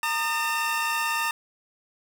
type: tone cluster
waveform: 45% pulse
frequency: 921 / 1224 / 1804 / 2700 Hz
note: A#5 / D#6 / A6 / E7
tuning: -21 / -29 / +43 / +41 cents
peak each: -30 dBFS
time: 0.03-1.31 s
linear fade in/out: 2 ms
effects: none